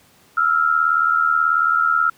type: tone pair together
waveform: sine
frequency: 1318.5 / 1396.9 Hz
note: E6 / F6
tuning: 0 / 0 cents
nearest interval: minor second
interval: 100 cents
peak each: -17 dBFS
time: 0.37-2.1 s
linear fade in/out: 5 ms
effects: pink hiss -53 dBFS RMS until 2.17 s + high-pass 100 Hz 12 dB/octave